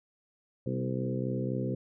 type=harmonic tone with a mistuned harmonic; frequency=64 Hz; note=C2; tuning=38 cents flat; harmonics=2 / 3 / 4 / 5 / 6 / 7 / 8; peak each=-33 / -36 / -37 / -40 / -39 / -42 / -39 dBFS; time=0.66-1.75 s; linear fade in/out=5 ms; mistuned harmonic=3; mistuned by=+31 cents; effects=none